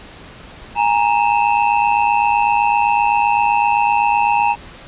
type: ring-modulated tone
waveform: square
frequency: 880 Hz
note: A5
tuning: in tune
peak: -10 dBFS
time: 0.75-4.56 s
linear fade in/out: 50 ms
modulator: 53.9 Hz
effects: pink hiss -38 dBFS RMS until 4.87 s + resampled to 8000 Hz